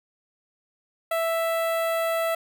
sawtooth tone with notch filter, 660 Hz, E5, 2 cents sharp, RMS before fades -25 dBFS, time 1.11-2.35 s, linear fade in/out 5 ms, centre 5600 Hz, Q 0.61, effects none

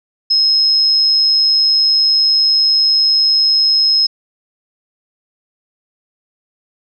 sine tone, 5150 Hz, E8, 41 cents flat, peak -9 dBFS, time 0.3-4.07 s, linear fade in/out 10 ms, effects none

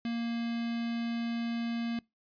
square tone with notch filter, 233.1 Hz, A#3, in tune, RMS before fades -33 dBFS, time 0.05-1.99 s, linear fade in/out 2 ms, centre 910 Hz, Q 0.87, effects noise-tail reverb RT60 0.2 s tail -23 dB re dry + resampled to 11025 Hz

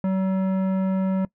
triangle tone with tanh clipping, 189.9 Hz, F#3, 45 cents sharp, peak -22 dBFS, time 0.04-1.25 s, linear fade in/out 2 ms, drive 18 dB, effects noise-tail reverb RT60 0.1 s tail -21 dB re dry

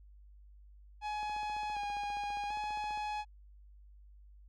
45% pulse tone with vibrato, 830.6 Hz, G#5, in tune, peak -35 dBFS, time 1.01-3.25 s, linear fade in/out 50 ms, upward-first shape square, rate 0.67 Hz, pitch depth 24 cents each way
click train, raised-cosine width 1 ms, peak -39 dBFS, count 27, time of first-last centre 1.23-2.975 s, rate 14.9 Hz
effects added 50 Hz sine -54 dBFS peak until 4.48 s + low-pass 4000 Hz 12 dB/octave

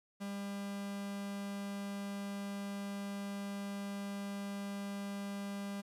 45% pulse tone, 200 Hz, G3, 35 cents sharp, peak -39 dBFS, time 0.2-5.82 s, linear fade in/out 20 ms, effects resampled to 32000 Hz + 11-bit

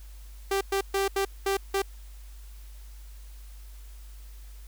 sawtooth tone bursts at uneven times, 392 Hz, G4, in tune, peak -20 dBFS, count 6, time 0.51-0.61 / 0.72-0.81 / 0.94-1.08 / 1.16-1.25 / 1.46-1.57 / 1.74-1.82 s, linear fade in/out 5 ms, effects added 50 Hz sine -42 dBFS peak until 4.67 s + white hiss -57 dBFS RMS until 4.67 s

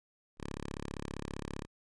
5% pulse tone, 35.18 Hz, C#1, 26 cents sharp, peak -28 dBFS, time 0.37-1.67 s, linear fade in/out 50 ms, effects resampled to 22050 Hz

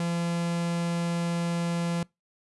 45% pulse tone, 170.7 Hz, F3, 39 cents flat, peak -26 dBFS, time 0-2.03 s, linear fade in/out 2 ms, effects noise-tail reverb RT60 0.2 s tail -24 dB re dry + resampled to 24000 Hz

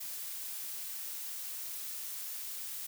blue noise, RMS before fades -41 dBFS, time 0-2.87 s, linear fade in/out 10 ms, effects none

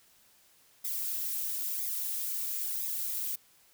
violet noise with flanger, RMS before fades -34 dBFS, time 0.84-3.36 s, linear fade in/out 10 ms, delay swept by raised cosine 0.68 to 5.18 ms, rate 1 Hz, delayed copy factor -0.8, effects white hiss -63 dBFS RMS until 3.73 s

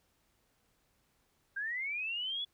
sine linear sweep, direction up, 1568 to 3441 Hz, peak -34 dBFS, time 1.56-2.45 s, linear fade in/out 10 ms, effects pink hiss -74 dBFS RMS until 2.53 s

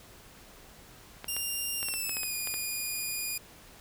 clicks, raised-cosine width 0.3 ms, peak -22 dBFS, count 10, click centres 1.244 / 1.366 / 1.829 / 1.886 / 1.939 / 2.094 / 2.169 / 2.233 / 2.473 / 2.541 s
5% pulse tone with pitch glide, 2794 to 2446 Hz, F7 to D#7, 0 to -30 cents, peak -23 dBFS, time 1.28-3.38 s, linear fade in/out 5 ms, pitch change -230 cents, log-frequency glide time 1.79-2.34 s
effects pink hiss -53 dBFS RMS until 3.8 s

